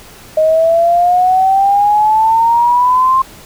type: exponential sweep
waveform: sine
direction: up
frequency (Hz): 622 to 1063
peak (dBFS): -7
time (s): 0.37-3.22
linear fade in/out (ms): 5
effects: pink hiss -37 dBFS RMS until 3.45 s